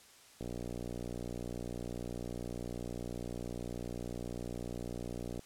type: click train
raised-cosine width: 2 ms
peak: -28 dBFS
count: 300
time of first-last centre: 0.41-5.393 s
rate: 60 Hz
effects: white hiss -59 dBFS RMS until 5.45 s + low-pass 10000 Hz 12 dB/octave